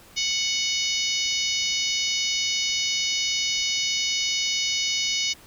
harmonic tone with a mistuned harmonic, 739 Hz, F#5, 2 cents flat, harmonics 3 / 4 / 5 / 6 / 7 / 8 / 9, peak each -30 / -29 / -30 / -32 / -29 / -31 / -35 dBFS, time 0.16-5.34 s, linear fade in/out 20 ms, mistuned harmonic 7, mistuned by -27 cents, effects pink hiss -50 dBFS RMS until 5.46 s

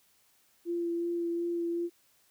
sine tone with vibrato, 341.8 Hz, F4, 37 cents flat, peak -29 dBFS, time 0.65-1.9 s, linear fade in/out 50 ms, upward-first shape sine, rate 2.7 Hz, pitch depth 13 cents each way, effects white hiss -67 dBFS RMS until 2.3 s

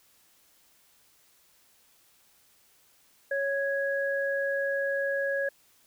sine tone pair together, 554.4 / 1661.3 Hz, C#5 / G#6, 0 / 0 cents, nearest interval octave + perfect fifth, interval 1900 cents, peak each -28 / -30 dBFS, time 3.31-5.49 s, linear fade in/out 5 ms, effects white hiss -63 dBFS RMS until 5.86 s

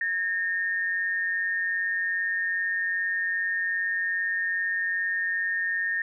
sine tone pair together, 1647 / 1829.5 Hz, G#6 / A#6, -15 / -33 cents, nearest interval major second, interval 182 cents, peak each -33 / -25 dBFS, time 0.01-6.02 s, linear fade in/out 2 ms, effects none

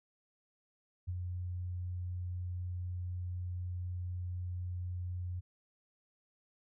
sine tone with ADSR envelope, 89.6 Hz, F2, 45 cents sharp, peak -33 dBFS, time 1.07-5.41 s, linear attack 20 ms, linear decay 40 ms, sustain -3 dB, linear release 22 ms, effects none

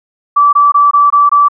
sine tone bursts, 1158 Hz, D6, 25 cents flat, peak -4 dBFS, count 6, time 0.36-1.485 s, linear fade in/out 10 ms, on 170 ms, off 21 ms, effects none

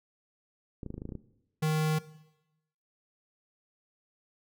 clicks, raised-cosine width 3 ms, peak -26 dBFS, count 10, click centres 0.832 / 0.863 / 0.904 / 0.942 / 0.98 / 1.019 / 1.054 / 1.091 / 1.122 / 1.153 s
square tone, 155.56 Hz, D#3, in tune, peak -26 dBFS, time 1.62-1.99 s, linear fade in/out 10 ms
effects noise-tail reverb RT60 0.9 s tail -17 dB re dry

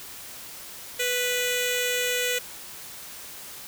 10% pulse tone with notch filter, 493.5 Hz, B4, 1 cent flat, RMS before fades -26 dBFS, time 0.99-2.39 s, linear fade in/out 10 ms, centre 1000 Hz, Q 0.6, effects white hiss -41 dBFS RMS until 3.67 s

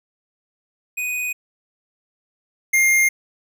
square tone pair in turn, 2489 / 2118 Hz, D#7 / C7, 0 / +21 cents, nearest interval minor third, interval 279 cents, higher first, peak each -23 / -14 dBFS, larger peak second, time 0.97-1.33 / 2.73-3.09 s, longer neither, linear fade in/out 10 ms, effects none

